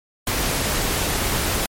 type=noise; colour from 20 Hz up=pink; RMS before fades=-22 dBFS; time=0.27-1.66 s; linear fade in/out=2 ms; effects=MP3 64 kbps